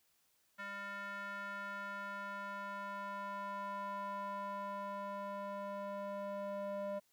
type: tone with band-pass filter sweep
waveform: square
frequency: 200 Hz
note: G3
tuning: 35 cents sharp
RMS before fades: -43 dBFS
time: 0.58-7 s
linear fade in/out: 20 ms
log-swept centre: 1600 to 670 Hz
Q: 3.3
effects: white hiss -75 dBFS RMS until 7.12 s